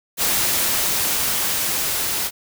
white noise with level ramp, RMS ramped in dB -19 to -23 dBFS, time 0.17-2.31 s, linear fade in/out 50 ms, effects none

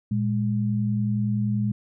sine tone pair together, 115.84 / 206.4 Hz, A#2 / G#3, -10 / -10 cents, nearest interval minor seventh, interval 1000 cents, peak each -24 dBFS, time 0.11-1.72 s, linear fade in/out 5 ms, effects none

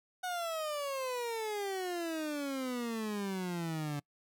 30% pulse exponential sweep, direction down, 740 to 142.8 Hz, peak -32 dBFS, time 0.23-4 s, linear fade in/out 10 ms, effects noise-tail reverb RT60 0.1 s tail -25 dB re dry

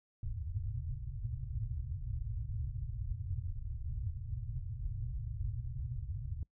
white low-pass noise, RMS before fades -39 dBFS, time 0.23-6.43 s, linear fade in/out 2 ms, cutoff 130 Hz, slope 96 dB/octave, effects noise-tail reverb RT60 0.1 s tail -22 dB re dry

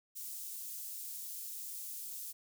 white high-pass noise, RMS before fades -44 dBFS, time 0.15-2.33 s, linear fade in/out 20 ms, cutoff 7300 Hz, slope 12 dB/octave, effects none

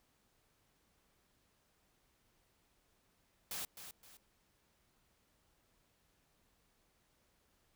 white noise with echo, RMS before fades -42 dBFS, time 3.51-3.65 s, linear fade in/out 2 ms, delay 260 ms, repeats 2, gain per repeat -9 dB, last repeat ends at 4.17 s, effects pink hiss -75 dBFS RMS until 7.75 s

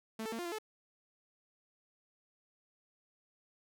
sawtooth tone with pitch steps, 221.7 / 442.1 / 228.1 / 350.9 / 343 / 432.7 Hz, A3 / A4 / A#3 / F4 / F4 / A4, +13 / +8 / -37 / +8 / -31 / -29 cents, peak -34 dBFS, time 0.19-0.586 s, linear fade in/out 5 ms, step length 66 ms, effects none

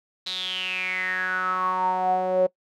sawtooth tone with band-pass filter sweep, 185 Hz, F#3, in tune, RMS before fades -25 dBFS, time 0.26-2.47 s, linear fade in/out 10 ms, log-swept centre 4000 to 530 Hz, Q 9.9, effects noise-tail reverb RT60 0.1 s tail -22 dB re dry

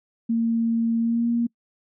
sine tone with pitch glide, 229.4 to 235.2 Hz, A#3 to A#3, -28 to +16 cents, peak -19 dBFS, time 0.29-1.47 s, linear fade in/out 10 ms, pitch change +44 cents, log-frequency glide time 0.99-1.28 s, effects noise-tail reverb RT60 0.1 s tail -26 dB re dry

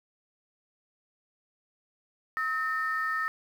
sine tone pair together, 1284.1 / 1816 Hz, E6 / A#6, -46 / -46 cents, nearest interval tritone, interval 600 cents, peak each -29 / -29 dBFS, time 2.37-3.28 s, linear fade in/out 0 ms, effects tanh soft clip ceiling -21 dBFS + 9-bit

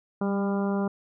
harmonic tone with a mistuned harmonic, 199.5 Hz, G3, 31 cents sharp, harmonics 1 / 2 / 3 / 4 / 5 / 6 / 7, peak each -25 / -31 / -35 / -37 / -39 / -41 / -42 dBFS, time 0.21-0.88 s, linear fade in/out 5 ms, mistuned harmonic 1, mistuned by -20 cents, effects none

